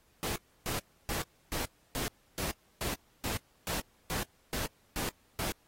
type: noise bursts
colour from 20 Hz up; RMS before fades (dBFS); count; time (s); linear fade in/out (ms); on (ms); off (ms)
pink; -35; 13; 0.23-5.52; 0; 130; 300
effects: pink hiss -68 dBFS RMS until 5.67 s + AAC 48 kbps